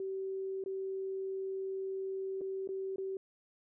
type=tone with dropouts; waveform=sine; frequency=384.1 Hz; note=G4; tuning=35 cents flat; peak=-35 dBFS; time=0-3.17 s; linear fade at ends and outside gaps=2 ms; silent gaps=0.639-0.66 / 2.41-2.415 / 2.675-2.689 / 2.96-2.982 s; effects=none